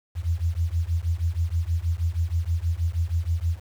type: beating tone pair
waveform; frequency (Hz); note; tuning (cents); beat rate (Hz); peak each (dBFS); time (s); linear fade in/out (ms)
sine; 80.8 / 87.1; E2 / F2; -34 / -4; 6.3; -25; 0.15-3.6; 50
effects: 8-bit